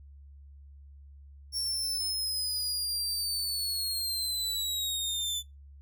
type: linear sweep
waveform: sawtooth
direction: down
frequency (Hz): 5490 to 3491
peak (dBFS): -27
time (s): 1.52-5.43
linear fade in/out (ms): 50
effects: noise-tail reverb RT60 0.2 s tail -23 dB re dry + added 70 Hz sine -48 dBFS peak until 5.81 s